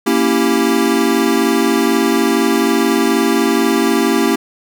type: chord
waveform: square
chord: A# diminished seventh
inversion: none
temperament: equal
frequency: 233.1 / 277.2 / 329.6 / 392 Hz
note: A#3 / C#4 / E4 / G4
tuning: 0 / 0 / 0 / 0 cents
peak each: -18 dBFS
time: 0.06-4.36 s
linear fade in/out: 10 ms
effects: none